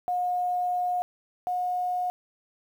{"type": "tone pair in turn", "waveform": "sine", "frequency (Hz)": [719, 722.6], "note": ["F#5", "F#5"], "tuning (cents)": [-50, -41], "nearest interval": "unison", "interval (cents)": 9, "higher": "second", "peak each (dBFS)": [-24, -25], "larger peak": "first", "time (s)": [[0.08, 1.02], [1.47, 2.1]], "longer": "first", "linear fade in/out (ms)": 0, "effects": ["9-bit"]}